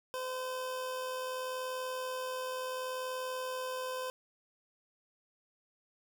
25% pulse tone with amplitude modulation, 512 Hz, C5, 38 cents flat, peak -31 dBFS, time 0.14-4.1 s, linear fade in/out 0 ms, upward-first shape sine, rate 80.7 Hz, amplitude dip 25%, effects none

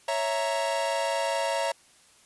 45% pulse chord, A# diminished, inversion first, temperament equal, 554.4 / 659.3 / 932.3 Hz, C#5 / E5 / A#5, 0 / 0 / 0 cents, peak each -30 dBFS, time 0.08-1.72 s, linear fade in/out 5 ms, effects white hiss -58 dBFS RMS until 2.25 s + resampled to 24000 Hz

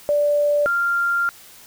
sine tone pair in turn, 585 / 1391.4 Hz, D5 / F6, -7 / -7 cents, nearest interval octave + minor third, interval 1500 cents, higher second, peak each -15 / -17 dBFS, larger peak first, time 0.09-0.66 / 0.66-1.29 s, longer second, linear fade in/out 0 ms, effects white hiss -45 dBFS RMS until 1.66 s

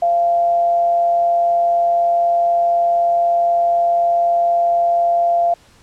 sine tone with amplitude modulation, 688 Hz, F5, 26 cents flat, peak -11 dBFS, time 0.02-5.54 s, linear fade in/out 5 ms, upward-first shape sine, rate 159 Hz, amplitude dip 25%, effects pink hiss -50 dBFS RMS until 5.82 s + low-pass 9000 Hz 12 dB/octave

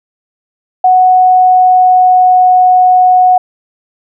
sine tone with pitch glide, 739 to 734.3 Hz, F#5 to F#5, -2 to -13 cents, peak -3 dBFS, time 0.84-3.38 s, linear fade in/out 5 ms, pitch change -11 cents, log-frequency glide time 1.04-2.49 s, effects none

